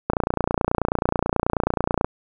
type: click train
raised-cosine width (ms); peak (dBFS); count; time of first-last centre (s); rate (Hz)
1; -5; 58; 0.1-2.045; 29.3
effects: none